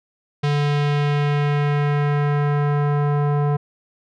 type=tone with low-pass filter sweep; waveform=square; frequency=145.6 Hz; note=D3; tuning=15 cents flat; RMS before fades=-19 dBFS; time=0.43-3.57 s; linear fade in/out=10 ms; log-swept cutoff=4000 to 1000 Hz; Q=1.2; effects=none